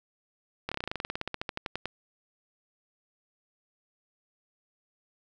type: slowing click train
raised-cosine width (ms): 0.3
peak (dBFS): -16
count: 22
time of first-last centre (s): 0.69-1.856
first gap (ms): 26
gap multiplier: 1.07
effects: none